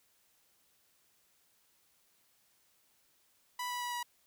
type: tone with pitch steps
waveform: sawtooth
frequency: 987.8 / 981 / 974.2 / 967.5 Hz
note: B5 / B5 / B5 / B5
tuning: 0 / -12 / -24 / -36 cents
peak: -32 dBFS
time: 3.59-4.03 s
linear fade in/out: 5 ms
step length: 110 ms
effects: white hiss -71 dBFS RMS until 4.26 s